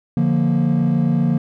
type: chord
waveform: triangle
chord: Bb major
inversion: first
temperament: equal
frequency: 146.83 / 174.61 / 233.1 Hz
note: D3 / F3 / Bb3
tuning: 0 / 0 / 0 cents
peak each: -16 dBFS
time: 0.17-1.38 s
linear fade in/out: 2 ms
effects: tanh soft clip ceiling -7 dBFS